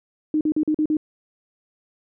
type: tone bursts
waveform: sine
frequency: 307.1 Hz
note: D#4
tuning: 23 cents flat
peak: -17 dBFS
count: 6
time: 0.34-0.969 s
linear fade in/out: 2 ms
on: 69 ms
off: 43 ms
effects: none